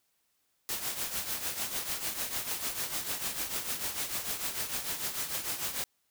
white noise with tremolo, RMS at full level -32 dBFS, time 0.69-5.84 s, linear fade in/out 0 ms, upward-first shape triangle, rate 6.7 Hz, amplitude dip 70%, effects white hiss -75 dBFS RMS until 6.1 s

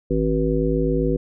harmonic tone with a mistuned harmonic, 53.8 Hz, A1, 38 cents flat, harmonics 1 / 3 / 5 / 7 / 9, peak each -24 / -24 / -24 / -24 / -24 dBFS, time 0.1-1.17 s, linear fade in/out 10 ms, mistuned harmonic 1, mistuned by -62 cents, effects none

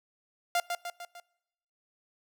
sawtooth tone with echo, 698.5 Hz, F5, in tune, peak -21 dBFS, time 0.55-0.6 s, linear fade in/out 2 ms, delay 150 ms, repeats 4, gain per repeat -5 dB, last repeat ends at 1.2 s, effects noise-tail reverb RT60 0.9 s tail -23 dB re dry

